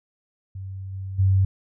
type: tone with level steps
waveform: sine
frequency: 95.8 Hz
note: G2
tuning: 39 cents flat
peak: -31 / -29 / -15 dBFS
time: 0.55-1.45 s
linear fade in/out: 5 ms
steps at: 0.92 / 1.18 s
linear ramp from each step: 20 ms
effects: none